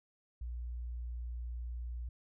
sine tone, 59.8 Hz, A#1, 45 cents sharp, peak -37 dBFS, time 0.41-2.09 s, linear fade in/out 5 ms, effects tanh soft clip ceiling -33 dBFS

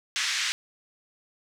pink band-pass noise, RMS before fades -28 dBFS, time 0.16-0.52 s, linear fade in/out 0 ms, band 1600 to 6900 Hz, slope 24 dB/octave, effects none

